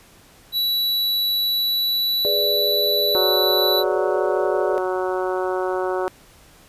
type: tone with pitch glide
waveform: square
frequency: 3933 to 3956 Hz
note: B7 to B7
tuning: -8 to +2 cents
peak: -19 dBFS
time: 0.52-3.84 s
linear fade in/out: 50 ms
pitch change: +10 cents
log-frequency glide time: 1.34-2.81 s
type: chord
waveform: sine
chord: G# diminished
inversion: none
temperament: equal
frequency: 415.3 / 493.9 / 587.3 Hz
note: G#4 / B4 / D5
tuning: 0 / 0 / 0 cents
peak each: -24 / -28 / -24 dBFS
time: 2.25-4.78 s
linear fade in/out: 0 ms
type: harmonic tone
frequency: 185 Hz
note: F#3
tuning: in tune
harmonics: 2 / 3 / 4 / 5 / 6 / 7 / 8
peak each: -23 / -27 / -29 / -31 / -33 / -34 / -35 dBFS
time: 3.15-6.08 s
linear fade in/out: 0 ms
effects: pink hiss -50 dBFS RMS until 6.68 s + resampled to 32000 Hz